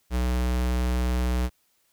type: tone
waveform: square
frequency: 61.8 Hz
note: B1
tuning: 2 cents sharp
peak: -23 dBFS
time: 0.1-1.5 s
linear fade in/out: 50 ms
effects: white hiss -68 dBFS RMS until 1.92 s